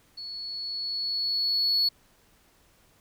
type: tone with level ramp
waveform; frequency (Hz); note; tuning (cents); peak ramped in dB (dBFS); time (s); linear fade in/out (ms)
sine; 4395; C#8; -16; -36 to -18; 0.17-1.89; 10
effects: tanh soft clip ceiling -19 dBFS + pink hiss -62 dBFS RMS until 3 s